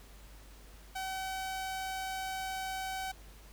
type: tone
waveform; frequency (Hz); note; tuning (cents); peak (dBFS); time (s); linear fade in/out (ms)
sawtooth; 761; F#5; +48; -32; 0.95-3.12; 10
effects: added 50 Hz sine -52 dBFS peak until 3.52 s + pink hiss -58 dBFS RMS until 3.52 s